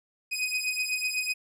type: beating tone pair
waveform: sawtooth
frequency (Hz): 2500 / 2508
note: D#7 / D#7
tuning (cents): +8 / +13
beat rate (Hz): 8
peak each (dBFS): -27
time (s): 0.31-1.34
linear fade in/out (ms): 20
effects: low-pass 12000 Hz 12 dB/octave